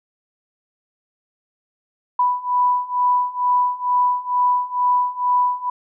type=beating tone pair; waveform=sine; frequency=987.8 / 990 Hz; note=B5 / B5; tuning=0 / +4 cents; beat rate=2.2 Hz; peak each=-20 / -18 dBFS; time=2.19-5.7 s; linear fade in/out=5 ms; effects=none

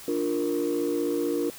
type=chord; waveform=sine; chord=Bb major; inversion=first; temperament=equal; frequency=293.7 / 349.2 / 466.2 Hz; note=D4 / F4 / Bb4; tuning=0 / 0 / 0 cents; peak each=-27 dBFS; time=0.08-1.5 s; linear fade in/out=2 ms; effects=tanh soft clip ceiling -19 dBFS + white hiss -44 dBFS RMS until 1.58 s

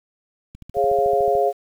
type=click train; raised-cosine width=5 ms; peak=-27 dBFS; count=12; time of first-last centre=0.55-1.353 s; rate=13.7 Hz
type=chord; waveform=sine; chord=Db major; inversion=second; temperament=equal with one note detuned; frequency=415.3 / 546.4 / 698.5 Hz; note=Ab4 / Db5 / F5; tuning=0 / -25 / 0 cents; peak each=-20 / -21 / -19 dBFS; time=0.74-1.53 s; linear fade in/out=50 ms
effects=8-bit

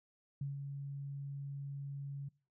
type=tone with ADSR envelope; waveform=sine; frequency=140 Hz; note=C#3; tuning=18 cents sharp; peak=-35 dBFS; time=0.41-2.29 s; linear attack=4 ms; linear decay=150 ms; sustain=-5 dB; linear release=10 ms; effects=noise-tail reverb RT60 0.4 s tail -24 dB re dry

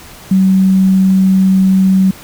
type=tone with quantisation; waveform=sine; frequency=190 Hz; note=F#3; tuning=46 cents sharp; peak=-6 dBFS; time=0.31-2.11 s; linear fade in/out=5 ms; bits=6; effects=pink hiss -35 dBFS RMS until 2.23 s

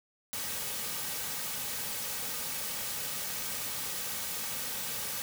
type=noise with comb filter; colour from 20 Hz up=white; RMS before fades=-36 dBFS; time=0.33-5.22 s; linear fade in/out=0 ms; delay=2.9 ms; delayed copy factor=-0.5; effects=none

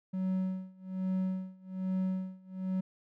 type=tone with tremolo; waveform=triangle; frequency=187.3 Hz; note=F#3; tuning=21 cents sharp; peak=-26 dBFS; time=0.13-2.81 s; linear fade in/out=10 ms; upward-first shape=sine; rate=1.2 Hz; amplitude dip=95%; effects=none

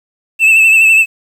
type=tone with vibrato; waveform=triangle; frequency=2637 Hz; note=E7; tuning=in tune; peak=-3 dBFS; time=0.39-1.06 s; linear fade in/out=50 ms; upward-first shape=triangle; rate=12 Hz; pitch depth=48 cents each way; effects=7-bit

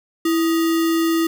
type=tone with sample-and-hold; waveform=sine; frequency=329.6 Hz; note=E4; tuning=in tune; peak=-15 dBFS; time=0.25-1.27 s; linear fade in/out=5 ms; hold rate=1575 Hz; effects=none

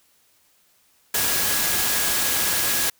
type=tone in noise; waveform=sine; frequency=1661.2 Hz; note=G#6; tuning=in tune; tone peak=-33 dBFS; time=1.14-2.9 s; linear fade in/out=5 ms; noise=white; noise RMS=-22 dBFS; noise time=1.14-2.9 s; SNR=-14 dB; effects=white hiss -61 dBFS RMS until 2.99 s

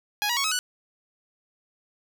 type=tone with pitch steps; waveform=10% pulse; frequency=830.6 / 959.6 / 1108.7 / 1281 / 1480 Hz; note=G#5 / A#5 / C#6 / E6 / F#6; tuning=0 / +50 / 0 / -50 / 0 cents; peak=-15 dBFS; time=0.22-0.59 s; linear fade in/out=0 ms; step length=74 ms; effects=none

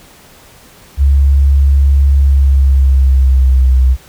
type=tone with pitch glide; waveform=sine; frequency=69.3 to 64.29 Hz; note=C#2 to C2; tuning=0 to -30 cents; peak=-5 dBFS; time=0.97-3.97 s; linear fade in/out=50 ms; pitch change=-130 cents; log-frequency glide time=2.17-3.73 s; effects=pink hiss -41 dBFS RMS until 4.08 s

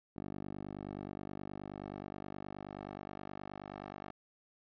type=tone with band-pass filter sweep; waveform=10% pulse; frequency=49.47 Hz; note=G1; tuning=17 cents sharp; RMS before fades=-45 dBFS; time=0.16-4.12 s; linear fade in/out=10 ms; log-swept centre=320 to 820 Hz; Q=0.82; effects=resampled to 11025 Hz

